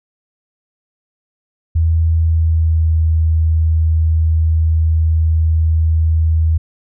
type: tone with pitch glide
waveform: sine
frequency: 81.5 to 80.19 Hz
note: E2 to E2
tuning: -19 to -47 cents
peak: -10 dBFS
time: 1.75-6.58 s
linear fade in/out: 10 ms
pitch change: -28 cents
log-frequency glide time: 2.13-2.97 s
effects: none